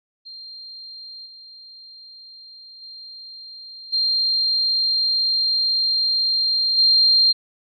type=tone with level steps; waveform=sine; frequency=4186 Hz; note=C8; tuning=in tune; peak=-35 / -40 / -36 / -17 / -12 dBFS; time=0.25-7.33 s; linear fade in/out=20 ms; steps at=1.25 / 2.81 / 3.92 / 6.77 s; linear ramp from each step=20 ms; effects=none